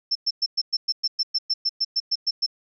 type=tone bursts; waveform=sine; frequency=5340 Hz; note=E8; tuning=22 cents sharp; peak=-19 dBFS; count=16; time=0.11-2.464 s; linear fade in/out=10 ms; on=44 ms; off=110 ms; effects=none